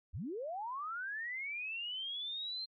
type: linear sweep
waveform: sine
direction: up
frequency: 51.1 to 4186 Hz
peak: -38 dBFS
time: 0.13-2.66 s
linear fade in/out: 20 ms
effects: AAC 64 kbps